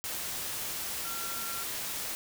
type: tone in noise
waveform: sine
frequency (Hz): 1370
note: F6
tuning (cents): -34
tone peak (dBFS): -41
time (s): 1.05-1.63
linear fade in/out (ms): 0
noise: white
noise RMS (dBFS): -36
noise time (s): 0.04-2.15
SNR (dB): -8
effects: none